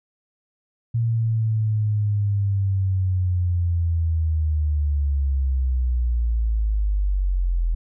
sine linear sweep, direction down, 116.54 to 41.2 Hz, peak -18 dBFS, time 0.94-7.75 s, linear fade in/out 10 ms, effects none

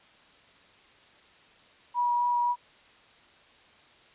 sine tone with vibrato, 966 Hz, B5, 39 cents flat, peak -23 dBFS, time 1.94-2.56 s, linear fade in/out 50 ms, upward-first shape sine, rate 3.8 Hz, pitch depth 9 cents each way, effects white hiss -57 dBFS RMS until 4.14 s + resampled to 8000 Hz

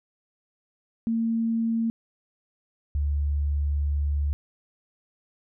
sine tone pair in turn, 227.7 / 72.35 Hz, A#3 / D2, -40 / -25 cents, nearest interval octave + minor sixth, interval 1985 cents, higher first, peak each -22 dBFS, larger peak neither, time 1.07-1.9 / 2.95-4.33 s, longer second, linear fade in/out 0 ms, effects none

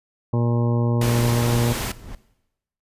harmonic tone, 118.7 Hz, A#2, 32 cents sharp, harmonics 1 / 2 / 3 / 4 / 5 / 7 / 8 / 9, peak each -19 / -25 / -29 / -31 / -33 / -36 / -37 / -38 dBFS, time 0.33-1.73 s, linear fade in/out 5 ms
pink noise, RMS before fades -27 dBFS, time 1.01-1.92 s, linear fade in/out 5 ms
brown noise with exponential growth, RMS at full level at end -30 dBFS, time 1.69-2.15 s, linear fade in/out 2 ms, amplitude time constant 100 ms
effects noise-tail reverb RT60 0.9 s tail -18 dB re dry + resampled to 32000 Hz

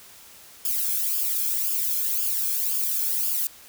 violet noise with flanger, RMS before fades -25 dBFS, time 0.65-3.47 s, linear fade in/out 2 ms, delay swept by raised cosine 0.5 to 1.07 ms, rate 1.9 Hz, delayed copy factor -0.9, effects white hiss -48 dBFS RMS until 3.68 s

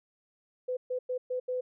sine tone bursts at uneven times, 504 Hz, B4, 35 cents sharp, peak -29 dBFS, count 5, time 0.68-0.77 / 0.9-0.99 / 1.09-1.18 / 1.3-1.4 / 1.48-1.61 s, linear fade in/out 10 ms, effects none

